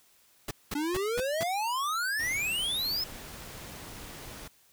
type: noise bursts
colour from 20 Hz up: pink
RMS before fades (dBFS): -34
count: 5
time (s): 0.48-1.435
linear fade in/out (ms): 5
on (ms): 31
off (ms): 200
type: exponential sweep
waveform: square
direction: up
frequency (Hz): 283.9 to 5274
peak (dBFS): -29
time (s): 0.75-3.04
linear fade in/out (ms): 5
type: noise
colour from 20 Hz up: pink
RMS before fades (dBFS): -44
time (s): 2.19-4.48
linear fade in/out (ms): 5
effects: white hiss -63 dBFS RMS until 4.72 s